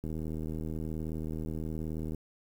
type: click train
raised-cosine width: 3 ms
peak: -25 dBFS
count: 167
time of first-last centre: 0.04-2.147 s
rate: 78.8 Hz
effects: 9-bit